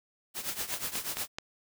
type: noise with tremolo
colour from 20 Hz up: white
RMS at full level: -32 dBFS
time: 0.34-1.28 s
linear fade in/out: 50 ms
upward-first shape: triangle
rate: 8.3 Hz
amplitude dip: 85%
type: click train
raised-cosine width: 0.2 ms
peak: -17 dBFS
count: 4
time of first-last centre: 0.74-1.385 s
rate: 4.65 Hz
effects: none